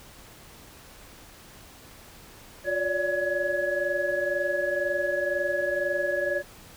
sine tone cluster, 356.7 / 567 / 589 / 1682 Hz, F4 / C#5 / D5 / G#6, +37 / +39 / +5 / +22 cents, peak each -34 / -28 / -30 / -29 dBFS, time 2.64-6.43 s, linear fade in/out 50 ms, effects pink hiss -49 dBFS RMS until 6.76 s

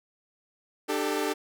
sawtooth chord, D suspended fourth, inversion none, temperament equal with one note detuned, 299.5 / 392 / 440 Hz, D4 / G4 / A4, +34 / 0 / 0 cents, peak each -27 dBFS, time 0.88-1.34 s, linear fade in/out 20 ms, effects none

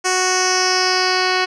10% pulse tone with low-pass filter sweep, 369.5 Hz, F#4, 2 cents flat, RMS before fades -17 dBFS, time 0.04-1.46 s, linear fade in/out 20 ms, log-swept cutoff 7200 to 4000 Hz, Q 4.4, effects none

